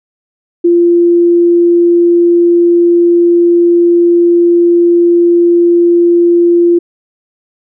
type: tone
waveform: sine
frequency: 345 Hz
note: F4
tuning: 21 cents flat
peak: -4 dBFS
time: 0.64-6.79 s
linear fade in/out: 10 ms
effects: none